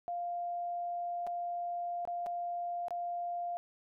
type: tone with dropouts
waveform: sine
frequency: 698.5 Hz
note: F5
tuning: in tune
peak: -34 dBFS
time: 0.08-3.57 s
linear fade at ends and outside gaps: 0 ms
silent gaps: 1.267-1.272 / 2.052-2.075 / 2.262-2.267 / 2.883-2.907 s
effects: none